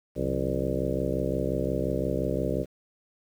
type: harmonic tone with a mistuned harmonic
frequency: 65.7 Hz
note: C2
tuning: 8 cents sharp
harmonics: 1 / 2 / 3 / 4 / 5 / 6 / 7 / 8 / 9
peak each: -34 / -34 / -34 / -34 / -34 / -34 / -34 / -34 / -34 dBFS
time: 0.15-2.66 s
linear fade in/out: 50 ms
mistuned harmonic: 3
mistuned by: -140 cents
effects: 9-bit